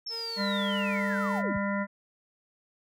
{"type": "linear sweep", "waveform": "sine", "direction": "down", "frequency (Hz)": [5440, 42.83], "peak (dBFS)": -33, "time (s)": [0.06, 1.58], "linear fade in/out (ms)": 10}
{"type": "tone with pitch glide", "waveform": "sawtooth", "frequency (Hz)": [458.1, 446.6], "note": ["A#4", "A4"], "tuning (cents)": [-30, 26], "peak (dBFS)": -36, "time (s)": [0.09, 1.43], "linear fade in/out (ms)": 50, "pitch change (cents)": -44, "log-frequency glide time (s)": [0.57, 0.72]}
{"type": "harmonic tone", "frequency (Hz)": 200, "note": "G3", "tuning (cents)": 35, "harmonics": [1, 3, 5, 7, 9, 10], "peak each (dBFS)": [-29, -34, -36, -37, -39, -39], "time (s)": [0.36, 1.87], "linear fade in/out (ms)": 50}
{"effects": []}